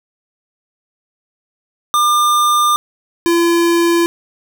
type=tone pair in turn; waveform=square; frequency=1200 / 340.1 Hz; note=D6 / F4; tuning=+37 / -46 cents; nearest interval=octave + minor seventh; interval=2183 cents; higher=first; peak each=-11 dBFS; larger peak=neither; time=1.94-2.76 / 3.26-4.06 s; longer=first; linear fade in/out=0 ms; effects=none